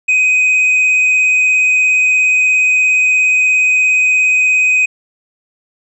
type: tone with vibrato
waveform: triangle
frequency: 2510 Hz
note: D#7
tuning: 15 cents sharp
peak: -7 dBFS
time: 0.08-4.86 s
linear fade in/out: 10 ms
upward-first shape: sine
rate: 17 Hz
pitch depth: 9 cents each way
effects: resampled to 22050 Hz